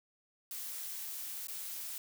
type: noise with dropouts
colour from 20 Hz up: blue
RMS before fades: -42 dBFS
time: 0.51-1.98 s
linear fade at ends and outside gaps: 1 ms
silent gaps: 1.471-1.483 s
effects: none